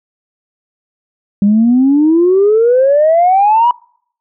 sine exponential sweep, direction up, 198 to 984 Hz, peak -5 dBFS, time 1.42-3.71 s, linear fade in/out 2 ms, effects noise-tail reverb RT60 0.6 s tail -26 dB re dry + tanh soft clip ceiling -2 dBFS

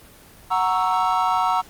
triangle chord, F# dominant seventh, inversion none, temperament equal, 740 / 932.3 / 1108.7 / 1318.5 Hz, F#5 / A#5 / C#6 / E6, 0 / 0 / 0 / 0 cents, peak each -21 / -20 / -24 / -22 dBFS, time 0.5-1.62 s, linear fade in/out 20 ms, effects pink hiss -47 dBFS RMS until 1.69 s + Opus 24 kbps

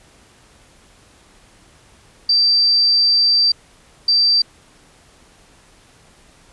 sine tone bursts at uneven times, 4678 Hz, D8, 8 cents flat, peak -11 dBFS, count 2, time 2.29-3.52 / 4.08-4.42 s, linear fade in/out 5 ms, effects pink hiss -50 dBFS RMS until 6.52 s + resampled to 24000 Hz

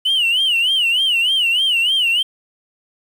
triangle tone with vibrato, 2940 Hz, F#7, 12 cents flat, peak -11 dBFS, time 0.05-2.23 s, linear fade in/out 10 ms, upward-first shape sine, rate 3.3 Hz, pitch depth 150 cents each way, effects tanh soft clip ceiling -9 dBFS + 7-bit

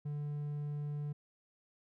triangle tone, 146.83 Hz, D3, in tune, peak -34 dBFS, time 0.05-1.13 s, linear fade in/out 10 ms, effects none

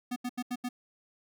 square tone bursts, 246.9 Hz, B3, in tune, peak -32 dBFS, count 5, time 0.11-0.69 s, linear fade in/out 10 ms, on 52 ms, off 80 ms, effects none

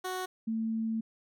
15% pulse / sine tone pair in turn, 370 / 223.5 Hz, F#4 / A3, 0 / +27 cents, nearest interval major sixth, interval 873 cents, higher first, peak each -27 / -29 dBFS, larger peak first, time 0.04-0.26 / 0.47-1.01 s, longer second, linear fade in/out 10 ms, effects none

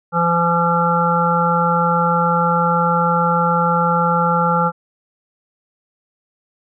harmonic tone, 170.4 Hz, F3, 42 cents flat, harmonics 1 / 3 / 5 / 7 / 8, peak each -19 / -21 / -19 / -23 / -18 dBFS, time 0.12-4.72 s, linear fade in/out 50 ms, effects none

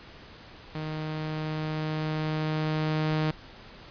sawtooth tone with level ramp, 155.3 Hz, D#3, 3 cents flat, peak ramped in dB -28 to -20 dBFS, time 0.75-3.31 s, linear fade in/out 2 ms, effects pink hiss -48 dBFS RMS until 3.9 s + resampled to 11025 Hz

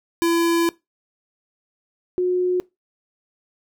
square / sine tone pair in turn, 336.9 / 362.3 Hz, E4 / F#4, +38 / -36 cents, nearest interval minor second, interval 126 cents, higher second, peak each -17 dBFS, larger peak neither, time 0.22-0.69 / 2.18-2.6 s, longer first, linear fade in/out 0 ms, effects noise-tail reverb RT60 0.2 s tail -21 dB re dry

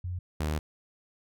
sine / sawtooth tone pair in turn, 89.5 / 76.63 Hz, F2 / D#2, +43 / -26 cents, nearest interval minor third, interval 269 cents, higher first, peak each -31 / -24 dBFS, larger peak second, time 0.04-0.19 / 0.4-0.59 s, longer second, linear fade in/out 5 ms, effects none

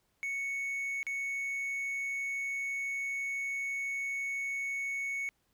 triangle tone with dropouts, 2217 Hz, C#7, in tune, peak -31 dBFS, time 0.23-5.29 s, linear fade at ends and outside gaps 0 ms, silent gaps 1.03-1.067 s, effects pink hiss -75 dBFS RMS until 5.53 s

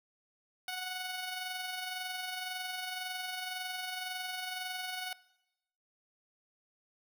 10% pulse tone with amplitude modulation, 738 Hz, F#5, 5 cents flat, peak -27 dBFS, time 0.68-5.13 s, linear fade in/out 2 ms, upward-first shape sine, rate 21.9 Hz, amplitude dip 35%, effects noise-tail reverb RT60 0.9 s tail -20 dB re dry

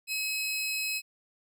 sawtooth tone pair together, 2559 / 4098 Hz, D#7 / C8, +48 / -37 cents, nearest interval minor sixth, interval 815 cents, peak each -27 / -35 dBFS, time 0.07-1.02 s, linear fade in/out 50 ms, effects none

